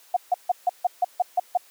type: tone bursts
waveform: sine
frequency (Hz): 721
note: F#5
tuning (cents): -45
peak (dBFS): -16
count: 9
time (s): 0.14-1.574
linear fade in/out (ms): 5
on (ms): 26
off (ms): 150
effects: white hiss -54 dBFS RMS until 1.7 s + high-pass 400 Hz 12 dB/octave